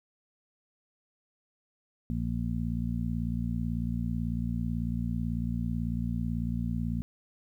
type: harmonic tone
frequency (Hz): 58.1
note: A#1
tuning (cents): -5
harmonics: 1 / 2 / 3 / 4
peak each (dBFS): -34 / -34 / -34 / -34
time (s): 2.1-7.02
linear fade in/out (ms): 0
effects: 11-bit